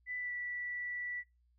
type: tone with pitch glide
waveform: sine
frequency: 1990 to 1959.2 Hz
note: B6 to B6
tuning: +13 to -14 cents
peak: -37 dBFS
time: 0.06-1.24 s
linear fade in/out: 50 ms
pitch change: -27 cents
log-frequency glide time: 0.17-0.32 s
effects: noise-tail reverb RT60 0.2 s tail -18 dB re dry + added 60 Hz sine -68 dBFS peak until 1.58 s